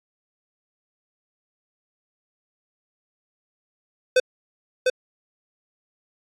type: tone with echo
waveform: square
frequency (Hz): 509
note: C5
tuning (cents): -48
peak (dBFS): -14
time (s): 4.16-4.2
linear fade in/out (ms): 5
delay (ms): 700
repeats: 1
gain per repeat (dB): -3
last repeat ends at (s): 4.9
effects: low-pass 7000 Hz 12 dB/octave + AAC 64 kbps